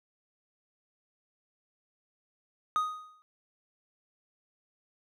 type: tone with exponential decay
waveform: triangle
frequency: 1246 Hz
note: D#6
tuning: 2 cents sharp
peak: -21 dBFS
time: 2.76-3.22 s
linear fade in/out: 0 ms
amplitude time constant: 100 ms
effects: none